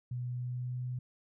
sine tone with pitch glide, 123.47 to 125.27 Hz, B2 to B2, 0 to +25 cents, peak -34 dBFS, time 0.11-0.99 s, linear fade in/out 5 ms, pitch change +25 cents, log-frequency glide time 0.3-0.86 s, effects none

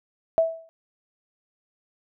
sine tone with exponential decay, 654 Hz, E5, 14 cents flat, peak -13 dBFS, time 0.38-0.69 s, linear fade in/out 0 ms, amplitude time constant 66 ms, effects none

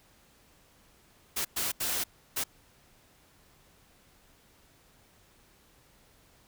white noise bursts at uneven times, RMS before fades -31 dBFS, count 4, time 1.36-1.45 / 1.56-1.72 / 1.8-2.04 / 2.36-2.44 s, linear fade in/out 10 ms, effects pink hiss -62 dBFS RMS until 6.47 s

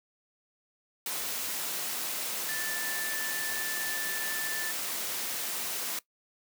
sine tone in noise, 1760 Hz, A6, in tune, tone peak -35 dBFS, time 2.49-4.71 s, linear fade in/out 2 ms, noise white, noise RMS -34 dBFS, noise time 1.06-5.99 s, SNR -4 dB, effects noise-tail reverb RT60 0.1 s tail -19 dB re dry + high-pass 200 Hz 12 dB/octave

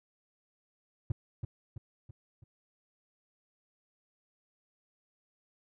triangle tone with echo, 110.6 Hz, A2, 9 cents sharp, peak -24 dBFS, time 1.1-1.12 s, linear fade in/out 5 ms, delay 330 ms, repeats 4, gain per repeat -6 dB, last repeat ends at 2.44 s, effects none

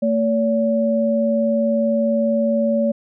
sine tone pair together, 225.6 / 570 Hz, A3 / C#5, +44 / +48 cents, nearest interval octave + major third, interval 1604 cents, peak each -18 dBFS, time 0.02-2.92 s, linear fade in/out 10 ms, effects none

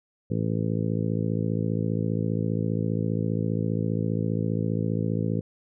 harmonic tone, 55 Hz, A1, in tune, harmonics 2 / 3 / 4 / 5 / 6 / 7 / 8 / 9, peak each -28 / -28 / -31 / -34 / -37 / -39 / -36 / -37 dBFS, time 0.3-5.41 s, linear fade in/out 10 ms, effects none

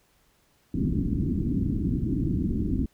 white low-pass noise, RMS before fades -26 dBFS, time 0.74-2.86 s, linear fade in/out 5 ms, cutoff 310 Hz, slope 48 dB/octave, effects pink hiss -65 dBFS RMS until 2.93 s

